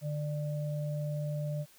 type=tone pair together; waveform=sine; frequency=148.52 / 593 Hz; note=D3 / D5; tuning=+20 / +17 cents; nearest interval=2 octaves; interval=2397 cents; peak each=-32 / -40 dBFS; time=0.01-1.66 s; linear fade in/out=50 ms; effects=white hiss -60 dBFS RMS until 1.78 s